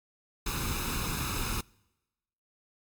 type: noise with comb filter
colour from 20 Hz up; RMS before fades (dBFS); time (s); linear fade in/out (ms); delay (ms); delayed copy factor
pink; -32; 0.46-1.61; 5; 0.78; +0.7
effects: noise-tail reverb RT60 1.0 s tail -26 dB re dry + MP3 96 kbps